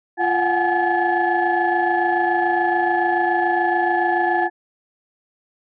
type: tone cluster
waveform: sine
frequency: 347.7 / 727 / 754 / 845 / 1722 Hz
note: F4 / F#5 / F#5 / G#5 / A6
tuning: -8 / -31 / +32 / +30 / -38 cents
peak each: -22 dBFS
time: 0.17-4.5 s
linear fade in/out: 50 ms
effects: tanh soft clip ceiling -8 dBFS